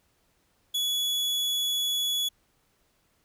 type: tone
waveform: 40% pulse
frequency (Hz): 3393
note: G#7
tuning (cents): +36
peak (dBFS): -24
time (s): 0.74-2.29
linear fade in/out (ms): 10
effects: pink hiss -69 dBFS RMS until 3.24 s